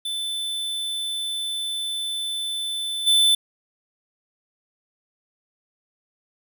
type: tone with level steps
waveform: square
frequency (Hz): 3520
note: A7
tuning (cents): 0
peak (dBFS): -26 / -15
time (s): 0.05-3.35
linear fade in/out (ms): 5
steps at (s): 3.06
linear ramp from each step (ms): 20
effects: 9-bit